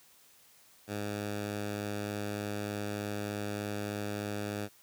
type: tone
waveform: 10% pulse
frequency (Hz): 103.3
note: G#2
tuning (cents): -9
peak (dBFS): -26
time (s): 0.87-4.69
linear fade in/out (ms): 50
effects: white hiss -61 dBFS RMS until 4.82 s + high-pass 60 Hz 12 dB/octave